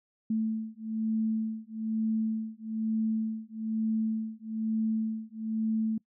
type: beating tone pair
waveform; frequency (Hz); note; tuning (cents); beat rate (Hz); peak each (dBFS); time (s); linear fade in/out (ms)
sine; 220 / 221.1; A3 / A3; 0 / +9; 1.1; -31; 0.3-5.98; 5
effects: noise-tail reverb RT60 0.1 s tail -23 dB re dry